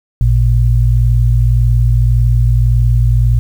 sine tone pair together, 55.22 / 117 Hz, A1 / A#2, +7 / +7 cents, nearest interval octave + minor second, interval 1300 cents, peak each -10 dBFS, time 0.21-3.39 s, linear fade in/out 0 ms, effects 7-bit

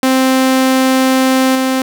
sawtooth tone with level steps, 261.6 Hz, C4, in tune, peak -5 / -8 dBFS, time 0.03-1.82 s, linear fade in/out 2 ms, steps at 1.55 s, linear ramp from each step 5 ms, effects none

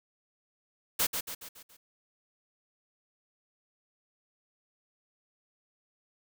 white noise with echo, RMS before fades -27 dBFS, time 0.99-1.07 s, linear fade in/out 10 ms, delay 140 ms, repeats 5, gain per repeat -6 dB, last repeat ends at 1.77 s, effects none

